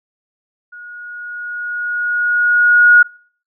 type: tone with level ramp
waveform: sine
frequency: 1446 Hz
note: F#6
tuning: 40 cents flat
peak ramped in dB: -32 to -3 dBFS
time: 0.72-3.03 s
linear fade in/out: 10 ms
effects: noise-tail reverb RT60 0.5 s tail -25 dB re dry